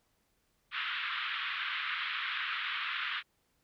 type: band-pass noise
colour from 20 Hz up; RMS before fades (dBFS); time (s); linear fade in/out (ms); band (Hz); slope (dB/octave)
pink; -36; 0.71-3.23; 50; 1200 to 3600; 48
effects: pink hiss -75 dBFS RMS until 3.63 s